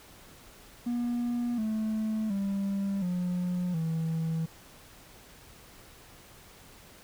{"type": "tone with pitch steps", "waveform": "triangle", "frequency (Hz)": [240.3, 217.8, 197.45, 178.98, 162.24], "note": ["B3", "A3", "G3", "F3", "E3"], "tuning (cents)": [-47, -17, 13, 43, -27], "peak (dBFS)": -25, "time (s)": [0.86, 4.46], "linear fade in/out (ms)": 10, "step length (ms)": 720, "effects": ["tanh soft clip ceiling -21 dBFS", "pink hiss -53 dBFS RMS until 7.03 s"]}